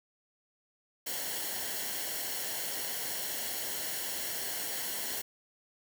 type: noise with comb filter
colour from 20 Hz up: white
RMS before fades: -36 dBFS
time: 1.06-5.22 s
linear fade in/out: 10 ms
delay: 0.81 ms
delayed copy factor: -0.6
effects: none